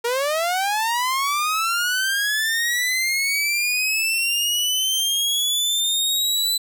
sawtooth linear sweep, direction up, 460 to 4014 Hz, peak -16 dBFS, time 0.04-6.58 s, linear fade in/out 10 ms, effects none

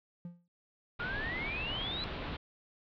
triangle tone with exponential decay, 173.7 Hz, F3, 9 cents flat, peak -36 dBFS, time 0.25-0.48 s, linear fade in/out 2 ms, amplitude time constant 48 ms
pink low-pass noise, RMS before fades -40 dBFS, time 0.99-2.37 s, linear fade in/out 10 ms, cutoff 4000 Hz, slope 48 dB/octave
sine exponential sweep, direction up, 1400 to 4082 Hz, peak -36 dBFS, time 1-2.04 s, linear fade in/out 0 ms
effects none

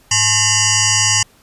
sine tone with frequency modulation, 103.83 Hz, G#2, in tune, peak -11 dBFS, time 0.11-1.23 s, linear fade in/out 5 ms, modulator 962 Hz, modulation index 7.6, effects pink hiss -51 dBFS RMS until 1.42 s + resampled to 32000 Hz

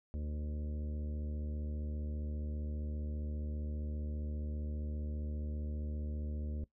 harmonic tone with a mistuned harmonic, 75 Hz, D2, 37 cents sharp, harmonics 1 / 2 / 3 / 4 / 5 / 6 / 7 / 8, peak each -37 / -51 / -46 / -54 / -55 / -61 / -58 / -61 dBFS, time 0.14-6.64 s, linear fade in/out 0 ms, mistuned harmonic 7, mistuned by -40 cents, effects noise-tail reverb RT60 0.1 s tail -17 dB re dry

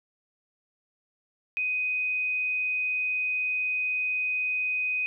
sine tone, 2502 Hz, D#7, 9 cents sharp, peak -25 dBFS, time 1.57-5.06 s, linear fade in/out 0 ms, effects none

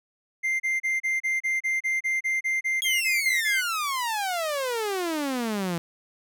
triangle tone bursts, 2093 Hz, C7, in tune, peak -21 dBFS, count 16, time 0.43-3.615 s, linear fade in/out 20 ms, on 170 ms, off 31 ms
sawtooth exponential sweep, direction down, 3323 to 164.81 Hz, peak -22 dBFS, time 2.82-5.78 s, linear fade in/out 0 ms
effects none

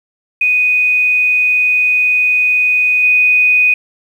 sine tone with level steps, 2489 Hz, D#7, in tune, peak -9 / -7 dBFS, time 0.41-3.74 s, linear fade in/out 5 ms, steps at 3.03 s, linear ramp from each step 5 ms, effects 7-bit

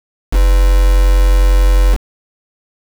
sine tone with quantisation, 45.6 Hz, F#1, 24 cents flat, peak -6 dBFS, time 0.31-1.98 s, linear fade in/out 50 ms, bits 3, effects none

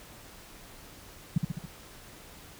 sine tone with echo, 162 Hz, E3, 30 cents flat, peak -19 dBFS, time 1.36-1.38 s, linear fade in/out 5 ms, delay 69 ms, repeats 4, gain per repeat -4 dB, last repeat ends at 1.656 s, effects pink hiss -50 dBFS RMS until 2.59 s

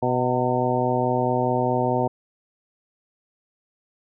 harmonic tone with a mistuned harmonic, 124.7 Hz, B2, 17 cents sharp, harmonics 1 / 2 / 3 / 4 / 5 / 6 / 7, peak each -27 / -27 / -27 / -27 / -27 / -27 / -27 dBFS, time 0.02-2.08 s, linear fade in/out 10 ms, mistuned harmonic 7, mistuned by +60 cents, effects none

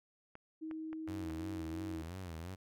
clicks, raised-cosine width 0.5 ms, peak -35 dBFS, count 5, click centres 0.354 / 0.712 / 0.93 / 1.077 / 1.303 s
sine tone with pitch glide, 316.7 to 320.4 Hz, D#4 to E4, +31 to -49 cents, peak -40 dBFS, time 0.61-2.03 s, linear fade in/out 20 ms, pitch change +20 cents, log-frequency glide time 0.83-1.75 s
sawtooth tone with vibrato, 87.1 Hz, F2, 4 cents flat, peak -39 dBFS, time 1.07-2.56 s, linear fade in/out 20 ms, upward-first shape sine, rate 2.9 Hz, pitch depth 150 cents each way
effects none

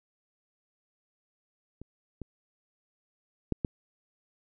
clicks, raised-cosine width 3 ms, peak -30 / -25 / -14 / -15 dBFS, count 4, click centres 1.816 / 2.217 / 3.523 / 3.648 s, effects none

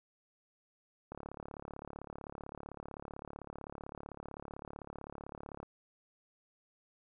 click train, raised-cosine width 1 ms, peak -30 dBFS, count 162, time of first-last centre 1.12-5.63 s, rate 35.7 Hz, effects none

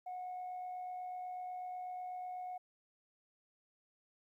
sine tone with amplitude modulation, 730 Hz, F#5, 24 cents flat, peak -38 dBFS, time 0.06-2.58 s, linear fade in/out 10 ms, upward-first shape sine, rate 68.1 Hz, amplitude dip 30%, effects tanh soft clip ceiling -38 dBFS + 13-bit

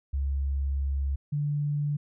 sine tone pair in turn, 69 / 146.21 Hz, C#2 / D3, -7 / -7 cents, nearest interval octave + minor second, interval 1300 cents, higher second, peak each -25 dBFS, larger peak neither, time 0.13-1.16 / 1.32-1.97 s, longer first, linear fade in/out 10 ms, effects none

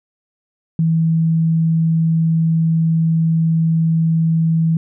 sine tone, 162.8 Hz, E3, 21 cents flat, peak -12 dBFS, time 0.79-4.77 s, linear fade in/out 2 ms, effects none

